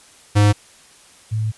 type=tone pair in turn; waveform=square / sine; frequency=103.5 / 109.12 Hz; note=G#2 / A2; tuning=-5 / -14 cents; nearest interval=minor second; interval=91 cents; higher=second; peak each=-11 / -18 dBFS; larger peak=first; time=0.35-0.53 / 1.31-1.52 s; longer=second; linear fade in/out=20 ms; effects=white hiss -48 dBFS RMS until 1.57 s + resampled to 24000 Hz